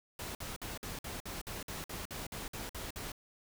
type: noise bursts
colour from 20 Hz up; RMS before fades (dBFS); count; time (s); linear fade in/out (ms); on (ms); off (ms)
pink; -42; 14; 0.19-3.119; 2; 160; 53
effects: none